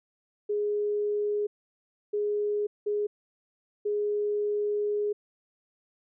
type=tone bursts at uneven times; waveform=sine; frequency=415.3 Hz; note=G#4; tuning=in tune; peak=-25 dBFS; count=4; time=0.49-1.47 / 2.13-2.67 / 2.86-3.07 / 3.85-5.13 s; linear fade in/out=10 ms; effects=none